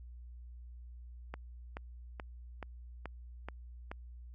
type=click train; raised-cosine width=0.5 ms; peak=-26 dBFS; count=7; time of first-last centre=1.34-3.915 s; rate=2.33 Hz; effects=added 60 Hz sine -47 dBFS peak until 4.34 s